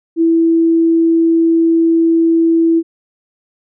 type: tone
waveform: sine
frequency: 330 Hz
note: E4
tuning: 2 cents sharp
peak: -8 dBFS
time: 0.16-2.83 s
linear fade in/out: 50 ms
effects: none